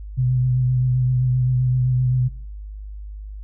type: tone with vibrato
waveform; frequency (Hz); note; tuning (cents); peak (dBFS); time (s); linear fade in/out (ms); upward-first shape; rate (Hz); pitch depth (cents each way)
sine; 126.7; B2; +45; -16; 0.17-2.29; 20; triangle; 7.7; 33
effects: noise-tail reverb RT60 0.4 s tail -18 dB re dry + added 51 Hz sine -31 dBFS peak until 3.43 s